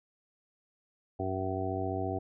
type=harmonic tone; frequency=94.6 Hz; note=F#2; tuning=39 cents sharp; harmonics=1 / 2 / 3 / 4 / 5 / 7 / 8; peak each=-36 / -44 / -38 / -37 / -41 / -38 / -38 dBFS; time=1.19-2.19 s; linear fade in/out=10 ms; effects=none